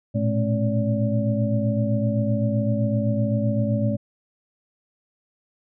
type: tone cluster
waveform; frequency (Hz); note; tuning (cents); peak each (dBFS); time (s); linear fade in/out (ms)
sine; 111.7 / 119.5 / 214.2 / 271.1 / 574; A2 / A#2 / A3 / C#4 / D5; +27 / +43 / -46 / -38 / -40; -23 / -28 / -24 / -30 / -28; 0.14-3.97; 20
effects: none